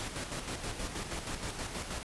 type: noise with tremolo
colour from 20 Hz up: pink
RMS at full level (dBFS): -37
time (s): 0-2.03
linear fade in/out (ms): 0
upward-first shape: square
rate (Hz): 6.3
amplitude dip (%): 45
effects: resampled to 24000 Hz